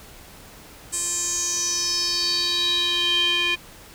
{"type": "tone with band-pass filter sweep", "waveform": "square", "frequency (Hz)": 349.2, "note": "F4", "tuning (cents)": 0, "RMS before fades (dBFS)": -23, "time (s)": [0.92, 3.56], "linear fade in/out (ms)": 20, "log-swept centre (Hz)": [8100, 2700], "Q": 6.7, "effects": ["pink hiss -45 dBFS RMS until 3.94 s"]}